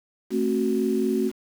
sine chord, F# diminished, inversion first, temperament just, 222 / 266.4 / 370 Hz, A3 / C4 / F#4, +16 / +31 / 0 cents, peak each -25 / -26 / -24 dBFS, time 0.3-1.32 s, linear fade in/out 50 ms, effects 7-bit

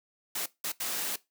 white noise bursts at uneven times, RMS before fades -33 dBFS, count 3, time 0.35-0.46 / 0.64-0.72 / 0.8-1.16 s, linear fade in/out 5 ms, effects noise-tail reverb RT60 0.2 s tail -19 dB re dry + high-pass 200 Hz 12 dB/octave

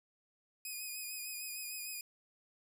5% pulse tone with vibrato, 2485 Hz, D#7, 3 cents flat, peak -32 dBFS, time 0.65-2.01 s, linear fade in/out 2 ms, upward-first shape sine, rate 6.6 Hz, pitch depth 35 cents each way, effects none

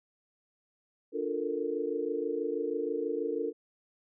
sine chord, Bb major seventh, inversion first, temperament equal with one note detuned, 293.7 / 350.8 / 440 / 466.2 Hz, D4 / F4 / A4 / Bb4, 0 / +8 / 0 / 0 cents, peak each -37 / -37 / -34 / -34 dBFS, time 1.12-3.53 s, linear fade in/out 50 ms, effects none

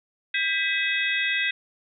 sine tone cluster, 1598 / 1981 / 2554 / 3341 / 3712 Hz, G6 / B6 / D#7 / G#7 / A#7, +33 / +5 / +45 / +10 / -8 cents, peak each -29 / -26 / -27 / -32 / -33 dBFS, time 0.34-1.51 s, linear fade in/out 5 ms, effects none

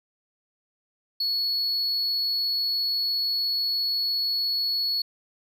triangle tone, 4383 Hz, C#8, 20 cents flat, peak -22 dBFS, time 1.2-5.02 s, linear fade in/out 5 ms, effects none

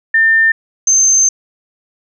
sine tone pair in turn, 1800 / 6272 Hz, A6 / G8, +39 / 0 cents, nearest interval octave + minor seventh, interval 2161 cents, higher second, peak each -7 dBFS, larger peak neither, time 0.14-0.52 / 0.87-1.29 s, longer second, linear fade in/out 5 ms, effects none

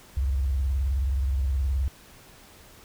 sine tone with vibrato, 67 Hz, C2, 42 cents sharp, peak -22 dBFS, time 0.17-1.88 s, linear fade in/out 0 ms, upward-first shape sine, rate 19 Hz, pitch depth 190 cents each way, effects pink hiss -51 dBFS RMS until 2.84 s

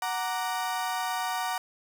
35% pulse chord, Gb augmented, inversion none, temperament equal, 740 / 932.3 / 1174.7 Hz, Gb5 / Bb5 / D6, 0 / 0 / 0 cents, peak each -30 / -31 / -34 dBFS, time 0.02-1.58 s, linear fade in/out 2 ms, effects none

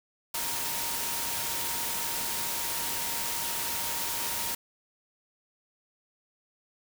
sine tone in noise, 932.3 Hz, A#5, in tune, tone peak -41 dBFS, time 0.34-4.55 s, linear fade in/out 5 ms, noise white, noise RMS -32 dBFS, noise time 0.34-4.55 s, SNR -12 dB, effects none

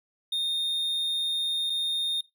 triangle tone pair in turn, 3668 / 3668 Hz, A#7 / A#7, -29 / -29 cents, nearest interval unison, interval 0 cents, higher neither, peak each -24 dBFS, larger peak neither, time 0.32-1.7 / 1.7-2.21 s, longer first, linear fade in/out 5 ms, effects noise-tail reverb RT60 0.2 s tail -17 dB re dry

